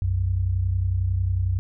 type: tone pair together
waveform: sine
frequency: 62.3 / 93.34 Hz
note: B1 / F#2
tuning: +16 / +16 cents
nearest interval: perfect fifth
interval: 700 cents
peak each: -26 / -21 dBFS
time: 0.02-1.59 s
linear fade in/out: 0 ms
effects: none